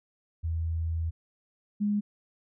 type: tone pair in turn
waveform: sine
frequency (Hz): 82 / 206.6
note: E2 / G#3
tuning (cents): -9 / -9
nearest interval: octave + major third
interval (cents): 1600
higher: second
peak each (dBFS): -27 / -24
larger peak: second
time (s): 0.43-1.11 / 1.8-2.01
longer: first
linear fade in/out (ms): 20
effects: none